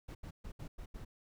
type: noise bursts at uneven times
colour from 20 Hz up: brown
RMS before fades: -45 dBFS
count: 6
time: 0.08-0.15 / 0.23-0.31 / 0.44-0.52 / 0.59-0.68 / 0.78-0.86 / 0.94-1.05 s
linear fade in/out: 10 ms
effects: none